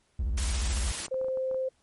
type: tone with vibrato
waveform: triangle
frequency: 60.3 Hz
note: B1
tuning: 41 cents flat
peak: -24 dBFS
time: 0.19-0.92 s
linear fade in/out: 5 ms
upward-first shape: square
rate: 14 Hz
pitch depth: 270 cents each way
type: noise with tremolo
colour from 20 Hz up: white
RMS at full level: -33 dBFS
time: 0.37-1.07 s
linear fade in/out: 10 ms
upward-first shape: triangle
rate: 18 Hz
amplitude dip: 25%
type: clicks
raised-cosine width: 1 ms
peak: -32 dBFS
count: 12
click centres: 0.673 / 0.771 / 0.899 / 1.003 / 1.082 / 1.143 / 1.214 / 1.245 / 1.284 / 1.373 / 1.513 / 1.545 s
type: tone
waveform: sine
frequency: 522 Hz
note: C5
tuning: 4 cents flat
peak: -27 dBFS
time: 1.11-1.69 s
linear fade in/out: 10 ms
effects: pink hiss -69 dBFS RMS until 1.82 s + MP3 48 kbps